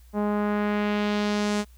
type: tone with low-pass filter sweep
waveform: sawtooth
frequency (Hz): 207.7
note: G#3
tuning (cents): 0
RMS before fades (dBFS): -25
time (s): 0.13-1.65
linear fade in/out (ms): 50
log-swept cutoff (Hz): 880 to 8200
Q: 1.2
effects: added 60 Hz sine -48 dBFS peak until 1.77 s + white hiss -62 dBFS RMS until 1.77 s